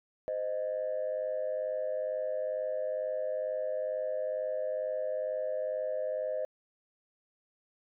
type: tone pair together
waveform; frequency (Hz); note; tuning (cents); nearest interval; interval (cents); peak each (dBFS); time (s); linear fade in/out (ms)
sine; 517 / 619.2; C5 / D#5; -21 / -9; minor third; 312; -33 / -32; 0.28-6.45; 0
effects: tanh soft clip ceiling -25 dBFS